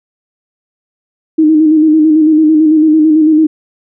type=tone with vibrato; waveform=sine; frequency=311.1 Hz; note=D#4; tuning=in tune; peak=-4 dBFS; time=1.38-3.47 s; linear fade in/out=10 ms; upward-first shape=square; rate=9 Hz; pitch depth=37 cents each way; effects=none